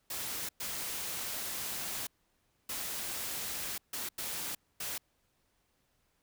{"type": "noise bursts at uneven times", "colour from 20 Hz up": "white", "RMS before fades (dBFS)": -38, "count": 6, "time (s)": [[0.1, 0.49], [0.6, 2.07], [2.69, 3.78], [3.93, 4.09], [4.18, 4.55], [4.8, 4.98]], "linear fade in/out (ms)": 5, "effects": ["pink hiss -75 dBFS RMS until 6.22 s"]}